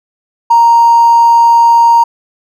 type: tone with hard clipping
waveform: triangle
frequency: 932.3 Hz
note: A#5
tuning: in tune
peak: -3 dBFS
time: 0.5-2.04 s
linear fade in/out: 10 ms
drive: 3 dB
effects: none